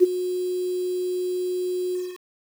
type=tone with ADSR envelope; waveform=sine; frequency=363 Hz; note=F#4; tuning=33 cents flat; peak=-8 dBFS; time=0-2.19 s; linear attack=33 ms; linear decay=19 ms; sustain=-15 dB; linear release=240 ms; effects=7-bit